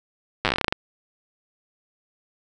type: slowing click train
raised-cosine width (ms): 0.3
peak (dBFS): -4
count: 14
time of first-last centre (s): 0.45-0.725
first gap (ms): 8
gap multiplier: 1.15
effects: none